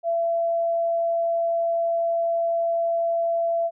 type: tone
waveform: sine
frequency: 673 Hz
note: E5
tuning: 36 cents sharp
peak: -20 dBFS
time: 0.03-3.71 s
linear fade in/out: 50 ms
effects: none